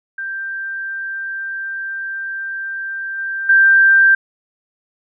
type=tone with level steps; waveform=sine; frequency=1576 Hz; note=G6; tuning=9 cents sharp; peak=-22 / -20 / -7 dBFS; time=0.18-4.15 s; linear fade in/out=5 ms; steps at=3.18 / 3.49 s; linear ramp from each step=5 ms; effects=none